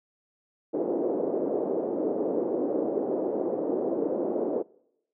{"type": "band-pass noise", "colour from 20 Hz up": "pink", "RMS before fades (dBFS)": -28, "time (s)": [0.73, 4.63], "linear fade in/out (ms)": 20, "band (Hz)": [310, 530], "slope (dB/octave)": 24, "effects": ["noise-tail reverb RT60 0.8 s tail -24 dB re dry"]}